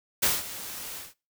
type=noise with ADSR envelope; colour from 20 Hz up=white; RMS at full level=-22 dBFS; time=0.22-1.14 s; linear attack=14 ms; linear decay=190 ms; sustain=-16 dB; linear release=180 ms; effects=noise-tail reverb RT60 0.3 s tail -23 dB re dry